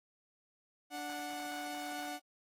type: tone pair together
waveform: sawtooth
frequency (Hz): 293.7 / 735.4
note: D4 / F#5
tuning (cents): 0 / -11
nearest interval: octave + major third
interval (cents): 1589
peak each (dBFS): -40 / -37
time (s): 0.9-2.2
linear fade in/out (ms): 50
effects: AAC 48 kbps